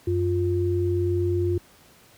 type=tone pair together; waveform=sine; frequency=93.2 / 351 Hz; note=F#2 / F4; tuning=+13 / +9 cents; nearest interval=octave + major seventh; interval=2296 cents; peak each=-23 dBFS; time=0.07-1.58 s; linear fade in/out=5 ms; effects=pink hiss -54 dBFS RMS until 2.17 s + high-pass 60 Hz 12 dB/octave